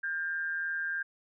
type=tone with amplitude modulation; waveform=sine; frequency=1600 Hz; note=G6; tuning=35 cents sharp; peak=-28 dBFS; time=0.03-1.03 s; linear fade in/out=10 ms; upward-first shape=sine; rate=163 Hz; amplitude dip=55%; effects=none